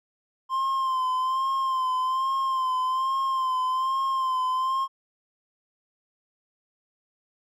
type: tone with vibrato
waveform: triangle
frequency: 1046.5 Hz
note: C6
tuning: in tune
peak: -21 dBFS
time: 0.49-4.88 s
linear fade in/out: 50 ms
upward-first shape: sine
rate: 1.2 Hz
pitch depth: 42 cents each way
effects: none